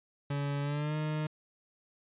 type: tone with pitch glide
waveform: 40% pulse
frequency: 142.4 to 153.5 Hz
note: C#3 to D#3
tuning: +47 to -23 cents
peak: -30 dBFS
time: 0.3-1.27 s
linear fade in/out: 5 ms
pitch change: +130 cents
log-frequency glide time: 0.62-0.96 s
effects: resampled to 8000 Hz